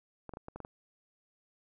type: clicks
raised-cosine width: 1 ms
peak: -29 dBFS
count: 7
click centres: 0.293 / 0.337 / 0.371 / 0.484 / 0.56 / 0.603 / 0.649 s
effects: none